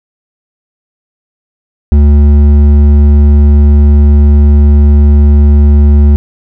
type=tone with hard clipping; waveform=sine; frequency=72.7 Hz; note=D2; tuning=17 cents flat; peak=-3 dBFS; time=1.92-6.16 s; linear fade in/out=0 ms; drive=8 dB; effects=none